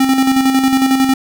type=tone with tremolo; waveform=square; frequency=265.4 Hz; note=C4; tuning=25 cents sharp; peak=-9 dBFS; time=0-1.14 s; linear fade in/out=5 ms; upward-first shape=square; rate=11 Hz; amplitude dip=45%; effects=none